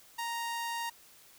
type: tone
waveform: sawtooth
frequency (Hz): 932.3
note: A#5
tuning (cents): 0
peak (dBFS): -30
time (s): 0.18-0.9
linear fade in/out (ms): 10
effects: white hiss -58 dBFS RMS until 1.38 s